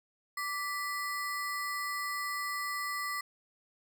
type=ring-modulated tone; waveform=square; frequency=1571 Hz; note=G6; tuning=3 cents sharp; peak=-31 dBFS; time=0.37-3.21 s; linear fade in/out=5 ms; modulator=407 Hz; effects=none